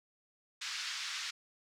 white band-pass noise, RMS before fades -40 dBFS, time 0.61-1.31 s, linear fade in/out 10 ms, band 1300 to 5600 Hz, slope 24 dB/octave, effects none

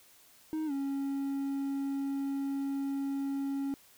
triangle tone with pitch glide, 313.3 to 275.9 Hz, D#4 to C#4, +12 to -8 cents, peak -29 dBFS, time 0.53-3.74 s, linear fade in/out 0 ms, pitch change -220 cents, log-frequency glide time 0.66-0.72 s, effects white hiss -60 dBFS RMS until 3.97 s

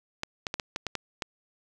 clicks, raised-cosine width 0.2 ms, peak -13 dBFS, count 8, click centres 0.234 / 0.468 / 0.541 / 0.598 / 0.761 / 0.867 / 0.953 / 1.222 s, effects none

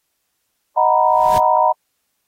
sine chord, B major seventh, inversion first, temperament equal, 622.3 / 740 / 932.3 / 987.8 Hz, D#5 / F#5 / A#5 / B5, 0 / 0 / 0 / 0 cents, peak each -18 / -17 / -15 / -17 dBFS, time 0.76-1.73 s, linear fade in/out 20 ms
pink noise with exponential growth, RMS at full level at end -25 dBFS, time 1-1.38 s, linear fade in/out 0 ms, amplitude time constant 82 ms
effects white hiss -70 dBFS RMS until 2.27 s + AAC 48 kbps

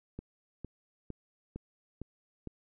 click train, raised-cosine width 3 ms, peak -27 dBFS, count 6, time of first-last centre 0.19-2.473 s, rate 2.19 Hz, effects none

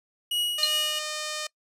45% pulse tone with tremolo, 2904 Hz, F#7, 33 cents flat, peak -23 dBFS, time 0.31-0.99 s, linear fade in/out 5 ms, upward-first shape triangle, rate 2.8 Hz, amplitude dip 55%
5% pulse tone, 610 Hz, D#5, 34 cents flat, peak -19 dBFS, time 0.58-1.47 s, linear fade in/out 5 ms
sine tone with exponential decay, 4186 Hz, C8, in tune, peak -15 dBFS, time 0.63-0.72 s, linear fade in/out 2 ms, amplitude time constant 19 ms
effects noise-tail reverb RT60 0.1 s tail -23 dB re dry + resampled to 32000 Hz

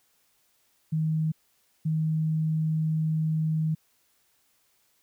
sine tone bursts at uneven times, 157.6 Hz, D#3, 23 cents sharp, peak -23 dBFS, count 2, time 0.92-1.32 / 1.85-3.75 s, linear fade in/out 10 ms, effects white hiss -68 dBFS RMS until 5.02 s

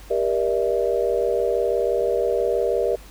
sine chord, E half-diminished seventh, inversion first, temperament just, 395.6 / 474.7 / 593.3 / 659.3 Hz, G4 / Bb4 / D5 / E5, +16 / +31 / +18 / 0 cents, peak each -24 / -22 / -25 / -27 dBFS, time 0.1-2.96 s, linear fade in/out 10 ms, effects added 50 Hz sine -42 dBFS peak until 3.1 s + pink hiss -47 dBFS RMS until 3.1 s

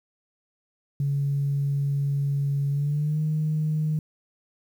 sine tone with pitch glide, 140.8 to 154.43 Hz, C#3 to D#3, +27 to -13 cents, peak -21 dBFS, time 1-3.99 s, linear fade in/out 2 ms, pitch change +160 cents, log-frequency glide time 2.7-3.21 s, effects tanh soft clip ceiling -17 dBFS + 9-bit

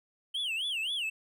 triangle tone with vibrato, 2992 Hz, F#7, 19 cents sharp, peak -29 dBFS, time 0.34-1.1 s, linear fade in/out 10 ms, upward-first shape sine, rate 3.8 Hz, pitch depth 250 cents each way, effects none

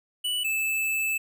square tone pair in turn, 2960 / 2626 Hz, F#7 / E7, 0 / -7 cents, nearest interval major second, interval 207 cents, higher first, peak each -26 / -25 dBFS, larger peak second, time 0.24-0.44 / 0.44-1.18 s, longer second, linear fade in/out 10 ms, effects none

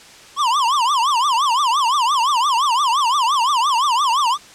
square tone with vibrato, 1041 Hz, C6, 9 cents flat, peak -15 dBFS, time 0.36-4.38 s, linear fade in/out 50 ms, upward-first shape triangle, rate 5.8 Hz, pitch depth 280 cents each way, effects white hiss -42 dBFS RMS until 4.54 s + low-pass 7000 Hz 12 dB/octave

